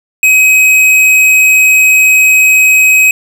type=tone with tanh clipping; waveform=sine; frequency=2534 Hz; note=D#7; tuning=31 cents sharp; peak=-5 dBFS; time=0.23-3.11 s; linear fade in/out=2 ms; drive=15 dB; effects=none